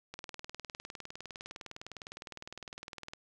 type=click train; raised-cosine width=0.2 ms; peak=-26 dBFS; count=60; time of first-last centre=0.14-3.135 s; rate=19.7 Hz; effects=none